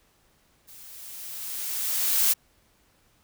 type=noise with level ramp; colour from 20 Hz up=blue; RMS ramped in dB=-48 to -20 dBFS; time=0.67-2.34 s; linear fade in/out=20 ms; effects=pink hiss -64 dBFS RMS until 3.23 s